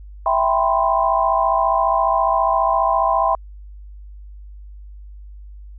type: chord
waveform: sine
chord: C major seventh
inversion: first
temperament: equal with one note detuned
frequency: 659.3 / 784 / 991.8 / 1046.5 Hz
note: E5 / G5 / B5 / C6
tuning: 0 / 0 / +7 / 0 cents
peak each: -20 dBFS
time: 0.26-3.35 s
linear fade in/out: 2 ms
effects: added 50 Hz sine -35 dBFS peak until 5.78 s